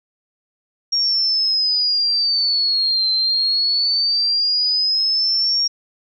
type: exponential two-way sweep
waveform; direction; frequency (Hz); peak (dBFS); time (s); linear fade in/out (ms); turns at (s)
sine; down then up; 5588 to 4096 to 5588; -15; 0.92-5.68; 10; 3.11
effects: none